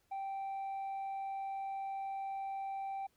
triangle tone with tanh clipping, 781 Hz, G5, 7 cents flat, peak -38 dBFS, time 0.11-3.07 s, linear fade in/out 10 ms, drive 7 dB, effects pink hiss -75 dBFS RMS until 3.16 s

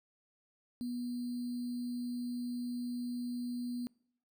sine tone with sample-and-hold, 243.9 Hz, B3, 21 cents flat, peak -35 dBFS, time 0.81-3.87 s, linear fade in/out 0 ms, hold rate 4410 Hz, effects noise-tail reverb RT60 0.7 s tail -26 dB re dry

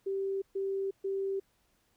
sine tone bursts, 389.6 Hz, G4, 11 cents flat, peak -30 dBFS, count 3, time 0.06-1.4 s, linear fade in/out 10 ms, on 360 ms, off 130 ms, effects pink hiss -72 dBFS RMS until 1.96 s

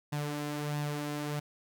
sawtooth tone with flanger, 147.5 Hz, D3, 8 cents sharp, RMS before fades -35 dBFS, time 0.12-1.4 s, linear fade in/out 10 ms, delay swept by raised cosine 1.1 to 3.9 ms, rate 1.5 Hz, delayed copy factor +0.5, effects none

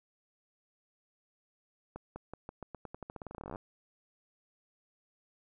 accelerating click train, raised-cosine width 1 ms, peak -28 dBFS, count 26, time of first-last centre 1.96-3.558 s, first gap 200 ms, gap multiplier 0.88, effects none

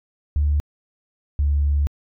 sine tone pair in turn, 73.42 / 72.08 Hz, D2 / D2, 0 / -32 cents, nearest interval unison, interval 32 cents, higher first, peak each -15 dBFS, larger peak neither, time 0.36-0.6 / 1.39-1.87 s, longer second, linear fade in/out 0 ms, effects tanh soft clip ceiling -11 dBFS

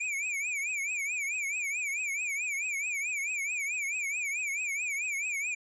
square tone with vibrato, 2349 Hz, D7, in tune, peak -31 dBFS, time 0-5.55 s, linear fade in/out 10 ms, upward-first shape triangle, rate 4.6 Hz, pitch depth 160 cents each way, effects resampled to 24000 Hz

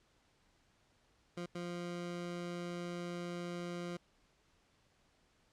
20% pulse tone bursts at uneven times, 174.61 Hz, F3, in tune, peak -35 dBFS, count 2, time 1.37-1.46 / 1.55-3.97 s, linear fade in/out 5 ms, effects pink hiss -72 dBFS RMS until 5.52 s + low-pass 7000 Hz 12 dB/octave

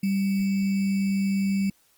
sine tone with sample-and-hold, 195.9 Hz, G3, 1 cent flat, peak -21 dBFS, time 0.03-1.7 s, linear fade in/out 5 ms, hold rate 2450 Hz, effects white hiss -63 dBFS RMS until 1.97 s + Opus 24 kbps

